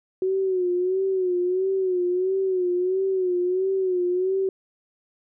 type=tone with vibrato; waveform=sine; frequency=370 Hz; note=F#4; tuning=in tune; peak=-20 dBFS; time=0.22-4.49 s; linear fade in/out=2 ms; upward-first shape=sine; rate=1.5 Hz; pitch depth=71 cents each way; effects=none